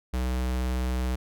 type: tone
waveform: square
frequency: 63 Hz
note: B1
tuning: 35 cents sharp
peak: -26 dBFS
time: 0.13-1.16 s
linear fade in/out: 10 ms
effects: none